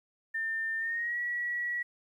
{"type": "tone with pitch glide", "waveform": "sine", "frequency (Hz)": [1800, 1929.2], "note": ["A6", "B6"], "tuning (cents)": [39, -41], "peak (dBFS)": -30, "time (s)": [0.34, 1.83], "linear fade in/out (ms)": 10, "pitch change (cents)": 120, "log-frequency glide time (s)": [0.79, 1.19], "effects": ["11-bit"]}